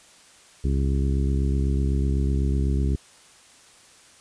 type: harmonic tone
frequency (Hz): 68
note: C#2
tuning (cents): -33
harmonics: 1 / 2 / 3 / 4 / 5 / 6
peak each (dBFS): -21 / -27 / -31 / -33 / -35 / -37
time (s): 0.64-2.96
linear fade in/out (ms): 5
effects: white hiss -52 dBFS RMS until 4.2 s + resampled to 22050 Hz